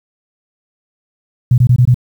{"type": "tone bursts", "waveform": "sine", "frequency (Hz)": 123.47, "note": "B2", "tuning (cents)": 0, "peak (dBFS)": -5, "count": 5, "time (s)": [1.51, 1.944], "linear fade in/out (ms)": 5, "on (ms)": 70, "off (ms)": 21, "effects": ["7-bit"]}